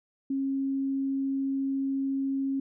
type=tone; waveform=sine; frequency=271.4 Hz; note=C#4; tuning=36 cents flat; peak=-26 dBFS; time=0.3-2.6 s; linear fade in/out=5 ms; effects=none